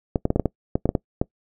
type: clicks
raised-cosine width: 2 ms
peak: -6 dBFS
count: 11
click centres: 0.158 / 0.254 / 0.304 / 0.36 / 0.397 / 0.457 / 0.755 / 0.856 / 0.891 / 0.952 / 1.215 s
effects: noise-tail reverb RT60 0.1 s tail -23 dB re dry